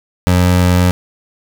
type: tone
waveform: 25% pulse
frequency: 89.7 Hz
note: F2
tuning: 47 cents sharp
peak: -5 dBFS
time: 0.27-0.91 s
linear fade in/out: 0 ms
effects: none